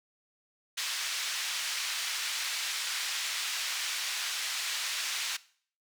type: band-pass noise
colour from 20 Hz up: white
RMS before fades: -34 dBFS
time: 0.77-5.37 s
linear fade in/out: 10 ms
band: 1600 to 5200 Hz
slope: 12 dB/octave
effects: noise-tail reverb RT60 0.5 s tail -19 dB re dry